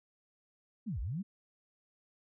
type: linear two-way sweep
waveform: sine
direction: down then up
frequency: 246.9 to 45.82 to 210.7 Hz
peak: -34 dBFS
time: 0.86-1.23 s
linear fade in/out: 20 ms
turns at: 1 s
effects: none